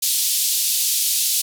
white band-pass noise, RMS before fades -20 dBFS, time 0.02-1.42 s, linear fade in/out 10 ms, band 3300 to 14000 Hz, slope 24 dB/octave, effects none

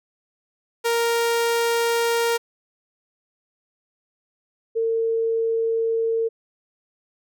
sawtooth / sine tone pair in turn, 466.2 / 453.7 Hz, A#4 / A#4, 0 / -47 cents, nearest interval unison, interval 47 cents, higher first, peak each -15 / -19 dBFS, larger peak first, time 0.84-2.38 / 4.75-6.29 s, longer neither, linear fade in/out 20 ms, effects none

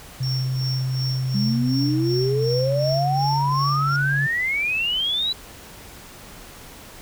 sine tone with pitch glide, 130 to 140.14 Hz, C3 to C#3, -11 to +19 cents, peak -21 dBFS, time 0.2-4.27 s, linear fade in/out 10 ms, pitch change +130 cents, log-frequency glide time 2.55-3.01 s
triangle tone with tremolo, 5470 Hz, F8, 37 cents flat, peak -26 dBFS, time 0.23-3.96 s, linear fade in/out 0 ms, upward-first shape sine, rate 2.7 Hz, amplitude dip 85%
sine exponential sweep, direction up, 196 to 4002 Hz, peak -20 dBFS, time 1.34-5.33 s, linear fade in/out 10 ms
effects pink hiss -42 dBFS RMS until 7.01 s

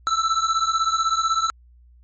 square beating tone pair, 1318.5 / 1334.5 Hz, E6 / E6, 0 / +21 cents, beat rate 16 Hz, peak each -22 / -23 dBFS, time 0.07-1.5 s, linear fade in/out 0 ms, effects added 60 Hz sine -48 dBFS peak until 2.03 s + MP3 32 kbps

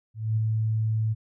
sine tone with ADSR envelope, 110 Hz, A2, in tune, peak -20 dBFS, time 0.14-1.15 s, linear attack 230 ms, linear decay 10 ms, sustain -2 dB, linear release 30 ms, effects none

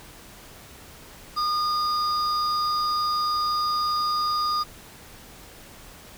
triangle tone pair together, 1219 / 4887 Hz, D#6 / D#8, -36 / -32 cents, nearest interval 2 octaves, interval 2404 cents, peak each -21 / -28 dBFS, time 1.36-4.64 s, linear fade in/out 20 ms, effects pink hiss -46 dBFS RMS until 6.17 s

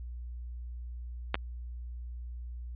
clicks, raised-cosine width 0.3 ms, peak -10 / -23 dBFS, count 2, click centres 1.344 / 1.354 s, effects added 60 Hz sine -38 dBFS peak until 2.75 s + resampled to 8000 Hz

